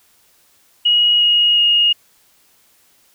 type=tone with pitch steps; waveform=sine; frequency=2896 / 2878 / 2859 Hz; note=F#7 / F#7 / F7; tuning=-38 / -49 / +40 cents; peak=-10 dBFS; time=0.85-1.93 s; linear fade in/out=10 ms; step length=360 ms; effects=white hiss -55 dBFS RMS until 3.14 s